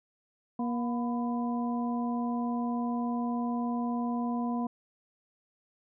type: harmonic tone with a mistuned harmonic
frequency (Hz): 238.3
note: A#3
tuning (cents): +38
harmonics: 1 / 2 / 3 / 4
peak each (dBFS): -29 / -43 / -38 / -39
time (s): 0.59-4.67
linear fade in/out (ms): 5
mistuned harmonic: 4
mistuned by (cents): +80
effects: none